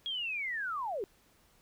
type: linear sweep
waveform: sine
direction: down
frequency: 3317 to 358.7 Hz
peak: -33 dBFS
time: 0.06-1.04 s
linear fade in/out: 0 ms
effects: pink hiss -66 dBFS RMS until 1.61 s